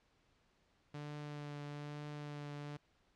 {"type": "tone with vibrato", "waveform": "sawtooth", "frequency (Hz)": 146.83, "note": "D3", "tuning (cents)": 0, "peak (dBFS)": -40, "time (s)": [0.94, 2.77], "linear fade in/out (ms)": 5, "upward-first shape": "triangle", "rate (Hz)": 1.1, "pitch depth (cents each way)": 18, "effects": ["pink hiss -74 dBFS RMS until 3.15 s", "low-pass 5000 Hz 12 dB/octave"]}